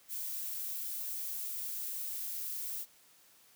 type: noise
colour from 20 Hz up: violet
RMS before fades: -39 dBFS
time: 0.08-2.86 s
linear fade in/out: 50 ms
effects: white hiss -63 dBFS RMS until 3.55 s + high-pass 80 Hz 12 dB/octave